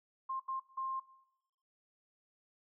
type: tone bursts at uneven times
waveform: sine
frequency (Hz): 1059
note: C6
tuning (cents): +21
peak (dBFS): -35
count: 3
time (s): 0.29-0.4 / 0.48-0.6 / 0.77-1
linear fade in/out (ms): 10
effects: noise-tail reverb RT60 0.9 s tail -18 dB re dry